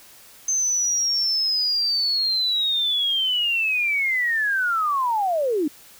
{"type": "linear sweep", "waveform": "sine", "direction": "down", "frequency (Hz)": [6272, 277.2], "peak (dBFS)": -19, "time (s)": [0.48, 5.68], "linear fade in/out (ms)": 5, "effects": ["white hiss -48 dBFS RMS until 5.99 s"]}